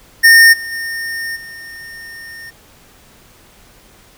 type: tone with level steps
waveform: square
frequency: 1827 Hz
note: A#6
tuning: 35 cents flat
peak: -4 / -24 / -21 / -31 dBFS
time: 0.23-2.51 s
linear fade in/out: 20 ms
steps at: 0.52 / 0.71 / 1.35 s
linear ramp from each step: 20 ms
effects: pink hiss -46 dBFS RMS until 4.17 s